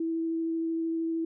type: tone with vibrato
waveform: sine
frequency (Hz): 327.9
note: E4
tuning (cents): -9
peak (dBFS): -27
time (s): 0-1.25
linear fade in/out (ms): 5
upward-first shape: sine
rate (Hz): 13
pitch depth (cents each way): 8
effects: none